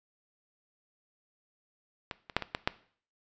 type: clicks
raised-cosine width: 0.3 ms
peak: -19 / -26 / -8 / -18 / -14 / -9 dBFS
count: 6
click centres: 2.112 / 2.298 / 2.366 / 2.423 / 2.549 / 2.675 s
effects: noise-tail reverb RT60 0.5 s tail -18 dB re dry + resampled to 16000 Hz